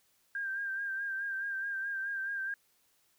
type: tone with vibrato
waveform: sine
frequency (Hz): 1591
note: G6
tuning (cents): +25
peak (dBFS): -33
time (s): 0.35-2.54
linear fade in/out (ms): 2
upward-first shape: sine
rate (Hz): 4.7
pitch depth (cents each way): 40
effects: white hiss -71 dBFS RMS until 3.18 s